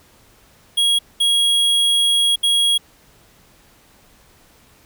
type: tone bursts at uneven times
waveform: square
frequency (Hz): 3300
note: G#7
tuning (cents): -12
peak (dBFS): -14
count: 3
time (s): 0.77-0.99 / 1.2-2.36 / 2.43-2.78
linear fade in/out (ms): 10
effects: pink hiss -52 dBFS RMS until 4.85 s